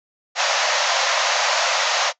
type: band-pass noise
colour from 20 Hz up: pink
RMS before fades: -20 dBFS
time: 0.35-2.13 s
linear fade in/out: 50 ms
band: 530 to 6900 Hz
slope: 96 dB/octave
effects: noise-tail reverb RT60 0.1 s tail -19 dB re dry